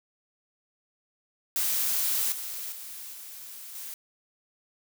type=noise with level steps; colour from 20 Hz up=blue; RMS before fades=-27 / -36 / -41 / -43 / -39 dBFS; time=1.56-3.94 s; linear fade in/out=0 ms; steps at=2.32 / 2.72 / 3.13 / 3.75 s; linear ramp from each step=2 ms; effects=none